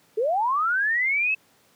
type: linear sweep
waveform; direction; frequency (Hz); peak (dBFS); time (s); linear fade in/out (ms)
sine; up; 407 to 2637; -20; 0.17-1.35; 10
effects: pink hiss -60 dBFS RMS until 1.75 s + high-pass 150 Hz 12 dB/octave